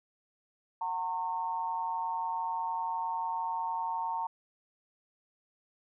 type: tone with amplitude modulation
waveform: sine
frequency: 913 Hz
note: A#5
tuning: 36 cents flat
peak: -27 dBFS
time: 0.81-4.27 s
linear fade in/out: 5 ms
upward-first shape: sine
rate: 171 Hz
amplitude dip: 80%
effects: none